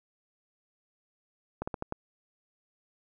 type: slowing click train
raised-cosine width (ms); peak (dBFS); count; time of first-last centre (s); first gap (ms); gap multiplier
1; -19; 5; 1.62-1.924; 55; 1.22
effects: none